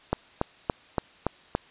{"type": "click train", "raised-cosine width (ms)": 1, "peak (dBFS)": -9, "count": 6, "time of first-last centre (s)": [0.13, 1.55], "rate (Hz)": 3.52, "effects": ["white hiss -54 dBFS RMS until 1.7 s", "resampled to 8000 Hz"]}